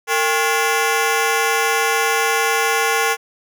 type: ring-modulated tone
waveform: 15% pulse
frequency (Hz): 627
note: D#5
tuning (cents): +13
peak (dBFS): -6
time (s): 0.07-3.17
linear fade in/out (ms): 50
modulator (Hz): 172
effects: none